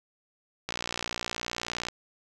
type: click train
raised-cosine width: 0.2 ms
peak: -14 dBFS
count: 72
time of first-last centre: 0.69-1.885 s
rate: 59.4 Hz
effects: none